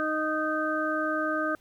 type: harmonic tone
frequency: 310 Hz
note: D#4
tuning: 6 cents flat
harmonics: 1 / 2 / 4 / 5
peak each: -31 / -31 / -31 / -31 dBFS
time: 0-1.55 s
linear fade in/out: 0 ms
effects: pink hiss -63 dBFS RMS until 1.6 s